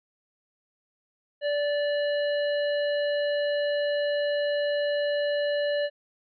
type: harmonic tone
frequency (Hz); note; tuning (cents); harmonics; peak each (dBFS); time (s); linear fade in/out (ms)
582; D5; -16; 1 / 3 / 5 / 7; -24 / -34 / -38 / -41; 1.41-5.9; 50
effects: none